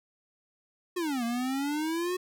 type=exponential two-way sweep; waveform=square; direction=down then up; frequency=370.4 to 230 to 370.4 Hz; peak=-29 dBFS; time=0.96-2.17 s; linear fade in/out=10 ms; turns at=1.24 s; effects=none